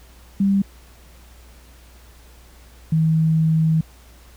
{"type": "tone pair in turn", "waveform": "sine", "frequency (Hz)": [197, 159.61], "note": ["G3", "D#3"], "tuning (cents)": [9, 44], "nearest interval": "major third", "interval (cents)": 365, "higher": "first", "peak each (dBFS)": -14, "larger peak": "neither", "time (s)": [[0.4, 0.62], [2.92, 3.81]], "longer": "second", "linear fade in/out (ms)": 5, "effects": ["added 60 Hz sine -45 dBFS peak until 4.36 s", "pink hiss -51 dBFS RMS until 4.36 s"]}